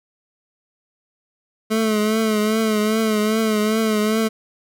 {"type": "tone with vibrato", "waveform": "25% pulse", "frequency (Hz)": 216.8, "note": "A3", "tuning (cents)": -25, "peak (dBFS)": -13, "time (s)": [1.7, 4.29], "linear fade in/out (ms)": 20, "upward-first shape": "triangle", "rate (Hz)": 2.5, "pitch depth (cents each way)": 58, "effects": []}